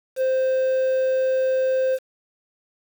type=tone with quantisation; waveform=triangle; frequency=522 Hz; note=C5; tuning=4 cents flat; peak=-16 dBFS; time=0.16-1.99 s; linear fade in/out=50 ms; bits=7; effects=none